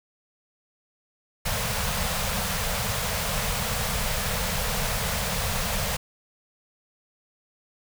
pink band-stop noise, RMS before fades -27 dBFS, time 1.45-5.97 s, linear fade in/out 10 ms, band 220 to 440 Hz, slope 96 dB/octave, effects none

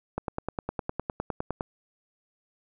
click train, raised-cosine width 1 ms, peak -15 dBFS, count 15, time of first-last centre 0.18-1.609 s, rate 9.8 Hz, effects none

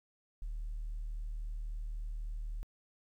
sine tone, 38.16 Hz, D#1, 33 cents flat, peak -35 dBFS, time 0.42-2.63 s, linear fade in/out 0 ms, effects tanh soft clip ceiling -34 dBFS + 12-bit

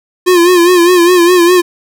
square tone with vibrato, 352.5 Hz, F4, 16 cents sharp, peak -5 dBFS, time 0.26-1.62 s, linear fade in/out 20 ms, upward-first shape sine, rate 4.9 Hz, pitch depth 69 cents each way, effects none

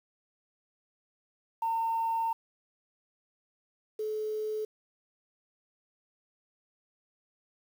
sine tone pair in turn, 909 / 430.4 Hz, A#5 / A4, -44 / -38 cents, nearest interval octave + minor second, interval 1294 cents, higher first, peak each -26 / -30 dBFS, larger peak first, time 1.62-2.33 / 3.99-4.65 s, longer first, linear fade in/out 5 ms, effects tanh soft clip ceiling -23 dBFS + 9-bit

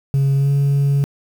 sine tone with pitch glide, 137.7 to 140.59 Hz, C#3 to C#3, -11 to +25 cents, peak -10 dBFS, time 0.14-1.04 s, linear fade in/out 0 ms, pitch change +36 cents, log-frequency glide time 0.36-0.5 s, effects tanh soft clip ceiling -12 dBFS + 7-bit

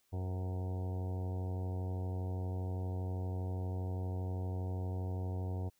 harmonic tone with a mistuned harmonic, 92.5 Hz, F#2, in tune, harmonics 1 / 2 / 3 / 4 / 5 / 6 / 7 / 8 / 9 / 10, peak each -35 / -47 / -49 / -50 / -51 / -57 / -54 / -54 / -60 / -58 dBFS, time 0.12-5.7 s, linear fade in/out 20 ms, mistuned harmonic 6, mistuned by -50 cents, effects white hiss -75 dBFS RMS until 5.79 s

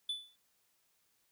triangle tone with exponential decay, 3481 Hz, A7, 19 cents flat, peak -30 dBFS, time 0.09-0.36 s, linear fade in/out 5 ms, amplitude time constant 58 ms, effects white hiss -75 dBFS RMS until 1.31 s

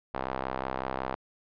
sawtooth tone with band-pass filter, 65.41 Hz, C2, in tune, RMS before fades -34 dBFS, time 0.14-1.15 s, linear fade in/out 0 ms, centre 880 Hz, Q 1.4, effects resampled to 11025 Hz

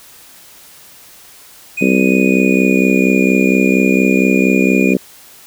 triangle tone with pitch glide, 2489 to 2432 Hz, D#7 to D#7, 0 to -40 cents, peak -16 dBFS, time 1.77-4.94 s, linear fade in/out 10 ms, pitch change -40 cents, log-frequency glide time 2.03-3.23 s
harmonic tone, 64.3 Hz, C2, 30 cents flat, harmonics 3 / 4 / 5 / 6 / 7 / 8 / 9, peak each -14 / -14 / -18 / -18 / -21 / -24 / -26 dBFS, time 1.81-4.97 s, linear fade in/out 5 ms
effects white hiss -41 dBFS RMS until 5.46 s

